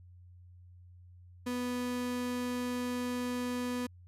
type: tone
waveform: 35% pulse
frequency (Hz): 246.9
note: B3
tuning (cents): 0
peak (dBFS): -31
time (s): 1.46-3.87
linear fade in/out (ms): 10
effects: added 89 Hz sine -52 dBFS peak until 4.07 s + resampled to 32000 Hz